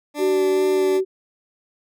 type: tone with vibrato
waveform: 20% pulse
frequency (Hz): 293.7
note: D4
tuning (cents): 0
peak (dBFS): -20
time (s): 0.14-1.01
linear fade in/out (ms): 50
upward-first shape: sine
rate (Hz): 2.3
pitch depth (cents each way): 14
type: tone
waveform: sine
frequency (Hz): 378.9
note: F#4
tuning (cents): +41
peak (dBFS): -16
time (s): 0.18-1.05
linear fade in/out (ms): 50
effects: none